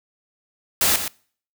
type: noise with echo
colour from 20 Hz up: white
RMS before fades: -18 dBFS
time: 0.81-0.96 s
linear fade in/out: 2 ms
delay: 120 ms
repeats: 1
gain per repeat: -9 dB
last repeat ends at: 1.08 s
effects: noise-tail reverb RT60 0.5 s tail -24 dB re dry